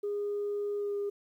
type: tone with pitch glide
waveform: sine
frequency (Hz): 410 to 405.5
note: G#4 to G#4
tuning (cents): -22 to -41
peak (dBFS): -29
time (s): 0.03-1.1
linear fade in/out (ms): 10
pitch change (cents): -19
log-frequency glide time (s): 0.78-0.96
effects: tanh soft clip ceiling -27 dBFS + 11-bit